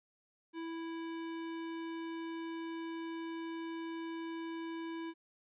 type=tone; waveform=square; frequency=329.6 Hz; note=E4; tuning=in tune; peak=-40 dBFS; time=0.53-5.14 s; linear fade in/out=50 ms; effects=resampled to 8000 Hz + 13-bit